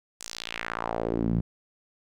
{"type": "tone with band-pass filter sweep", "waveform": "sawtooth", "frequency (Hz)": 57, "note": "A#1", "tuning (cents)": -38, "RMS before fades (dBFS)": -30, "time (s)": [0.2, 1.41], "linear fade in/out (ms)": 10, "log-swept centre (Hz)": [7900, 150], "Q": 2.2, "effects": []}